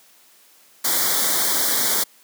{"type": "band-stop noise", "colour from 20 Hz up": "white", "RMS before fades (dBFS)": -20, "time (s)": [0.84, 2.04], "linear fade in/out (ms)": 10, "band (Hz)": [2200, 3200], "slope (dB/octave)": 96, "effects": ["white hiss -53 dBFS RMS until 2.23 s", "high-pass 200 Hz 12 dB/octave"]}